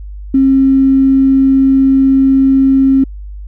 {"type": "tone with tanh clipping", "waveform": "triangle", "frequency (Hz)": 268.4, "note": "C4", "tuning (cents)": 44, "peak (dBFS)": -5, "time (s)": [0.34, 3.04], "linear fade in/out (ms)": 5, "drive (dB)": 3, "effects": ["added 50 Hz sine -24 dBFS peak until 3.47 s"]}